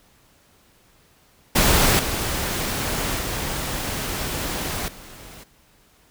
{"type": "noise with level steps", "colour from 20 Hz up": "pink", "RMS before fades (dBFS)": [-17, -25, -27, -42], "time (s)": [1.55, 5.44], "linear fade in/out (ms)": 10, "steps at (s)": [1.99, 3.19, 4.88], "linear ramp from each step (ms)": 2, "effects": ["pink hiss -57 dBFS RMS until 6.1 s"]}